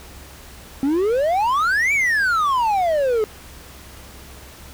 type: exponential two-way sweep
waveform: triangle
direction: up then down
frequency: 263.3 to 2344 to 418.1 Hz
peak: -14 dBFS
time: 0.83-3.24 s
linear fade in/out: 0 ms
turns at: 1.93 s
effects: added 67 Hz sine -44 dBFS peak until 4.73 s + pink hiss -42 dBFS RMS until 4.73 s